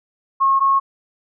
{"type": "tone pair in turn", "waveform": "sine", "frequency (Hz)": [1085, 1090.6], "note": ["C#6", "C#6"], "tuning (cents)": [-37, -29], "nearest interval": "unison", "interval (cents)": 8, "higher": "second", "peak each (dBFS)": -12, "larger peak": "neither", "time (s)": [[0.4, 0.6], [0.6, 0.8]], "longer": "neither", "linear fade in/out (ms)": 20, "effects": []}